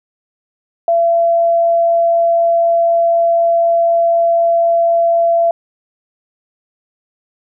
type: tone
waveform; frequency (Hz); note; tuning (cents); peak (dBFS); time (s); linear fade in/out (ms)
sine; 676; E5; +43; -9; 0.88-5.51; 2
effects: none